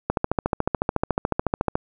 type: click train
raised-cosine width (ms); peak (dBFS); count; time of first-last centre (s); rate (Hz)
1; -6; 24; 0.1-1.755; 13.9
effects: none